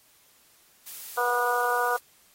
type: noise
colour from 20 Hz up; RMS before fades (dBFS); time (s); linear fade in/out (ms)
blue; -40; 0.86-1.99; 10
type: harmonic tone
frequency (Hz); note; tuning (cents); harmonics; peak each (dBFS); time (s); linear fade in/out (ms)
243.4; B3; -25; 2 / 3 / 4 / 5 / 6; -29 / -29 / -29 / -29 / -29; 1.17-1.97; 10
effects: white hiss -60 dBFS RMS until 2.34 s + AAC 48 kbps